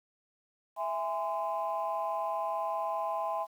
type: chord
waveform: sine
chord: E augmented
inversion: none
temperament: just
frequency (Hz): 659.3 / 824.1 / 1030.1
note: E5 / G#5 / B#5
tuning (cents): 0 / -14 / -27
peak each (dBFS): -34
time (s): 0.76-3.47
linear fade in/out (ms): 50
effects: tanh soft clip ceiling -23 dBFS + 10-bit